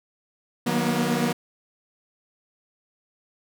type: chord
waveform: sawtooth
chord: B major seventh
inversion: first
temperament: equal with one note detuned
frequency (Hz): 155.56 / 185 / 233.1 / 241.7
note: D#3 / F#3 / A#3 / B3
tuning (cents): 0 / 0 / 0 / -37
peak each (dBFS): -25 / -24 / -24 / -21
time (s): 0.66-1.33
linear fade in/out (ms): 10
effects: none